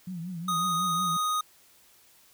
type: tone with vibrato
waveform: sine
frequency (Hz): 174.8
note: F3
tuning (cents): +2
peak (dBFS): -33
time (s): 0.07-1.17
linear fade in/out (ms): 5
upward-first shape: triangle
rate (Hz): 5.5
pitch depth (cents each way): 140
type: tone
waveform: square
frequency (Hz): 1244.5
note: D#6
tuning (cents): 0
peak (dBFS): -26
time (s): 0.48-1.41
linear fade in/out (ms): 5
effects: white hiss -59 dBFS RMS until 2.33 s